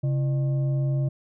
sine tone with frequency modulation, 135.9 Hz, C#3, 34 cents flat, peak -21 dBFS, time 0.03-1.09 s, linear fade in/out 10 ms, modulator 470 Hz, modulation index 0.3, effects none

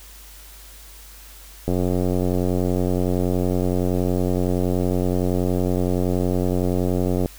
click train, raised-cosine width 2 ms, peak -9 dBFS, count 507, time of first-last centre 1.68-7.259 s, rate 90.7 Hz, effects added 50 Hz sine -43 dBFS peak until 7.38 s + white hiss -45 dBFS RMS until 7.38 s

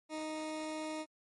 20% pulse tone, 311.1 Hz, D#4, in tune, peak -33 dBFS, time 0.09-1.06 s, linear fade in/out 50 ms, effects MP3 48 kbps

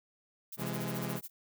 violet noise with tremolo, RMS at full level -42 dBFS, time 0.52-1.3 s, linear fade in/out 5 ms, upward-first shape sine, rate 14 Hz, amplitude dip 100%
sawtooth chord, C augmented, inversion none, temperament equal with one note detuned, 130.81 / 168.47 / 207.7 Hz, C3 / E3 / G#3, 0 / +38 / 0 cents, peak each -35 dBFS, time 0.57-1.21 s, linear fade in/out 50 ms
effects none

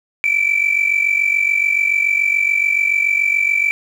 sine tone pair together, 2302 / 2349 Hz, D7 / D7, -35 / 0 cents, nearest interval unison, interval 35 cents, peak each -15 dBFS, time 0.24-3.71 s, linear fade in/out 0 ms, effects tanh soft clip ceiling -8 dBFS + 7-bit

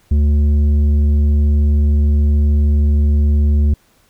triangle tone with tanh clipping, 73.42 Hz, D2, in tune, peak -11 dBFS, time 0.11-3.74 s, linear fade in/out 5 ms, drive 12 dB, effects pink hiss -55 dBFS RMS until 4.09 s

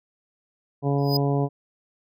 harmonic tone, 140.9 Hz, C#3, 29 cents sharp, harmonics 1 / 2 / 3 / 4 / 5 / 6 / 7, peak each -22 / -27 / -27 / -33 / -31 / -38 / -37 dBFS, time 0.82-1.49 s, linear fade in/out 50 ms
square tone with exponential growth, 4978 Hz, D#8, in tune, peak -21 dBFS, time 0.98-1.17 s, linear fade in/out 5 ms, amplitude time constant 41 ms
effects none

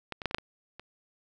clicks, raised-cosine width 0.3 ms, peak -19 / -22 / -12 / -22 / -10 / -23 / -27 dBFS, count 7, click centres 0.123 / 0.218 / 0.257 / 0.311 / 0.346 / 0.384 / 0.796 s, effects none

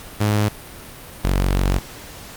sawtooth tone pair in turn, 105 / 46.77 Hz, G#2 / F#1, +19 / +19 cents, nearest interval octave + major second, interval 1400 cents, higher first, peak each -12 dBFS, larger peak neither, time 0.2-0.49 / 1.24-1.79 s, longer second, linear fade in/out 10 ms, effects pink hiss -38 dBFS RMS until 2.36 s + Opus 48 kbps

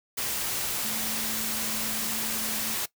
sine tone in noise, 220 Hz, A3, in tune, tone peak -39 dBFS, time 0.84-2.75 s, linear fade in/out 10 ms, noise white, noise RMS -30 dBFS, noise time 0.17-2.86 s, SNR -12 dB, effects noise-tail reverb RT60 0.1 s tail -19 dB re dry

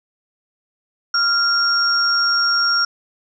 sine tone pair together, 1389 / 5556 Hz, F6 / F8, -10 / -10 cents, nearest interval 2 octaves, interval 2400 cents, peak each -17 dBFS, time 1.14-2.85 s, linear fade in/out 5 ms, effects none

